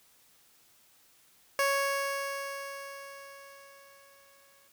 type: tone with exponential decay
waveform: 15% pulse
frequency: 554.4 Hz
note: C#5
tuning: in tune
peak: -18 dBFS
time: 1.59-4.68 s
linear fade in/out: 1 ms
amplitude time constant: 670 ms
effects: white hiss -63 dBFS RMS until 4.72 s